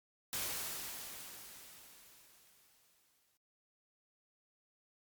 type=noise with exponential decay; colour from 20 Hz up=white; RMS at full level=-37 dBFS; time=0.33-3.37 s; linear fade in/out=0 ms; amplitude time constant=660 ms; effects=MP3 96 kbps